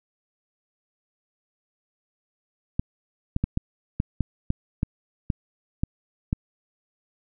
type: clicks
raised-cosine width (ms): 5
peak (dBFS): -10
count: 11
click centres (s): 2.795 / 3.364 / 3.44 / 3.574 / 4.001 / 4.207 / 4.504 / 4.831 / 5.302 / 5.835 / 6.329
effects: none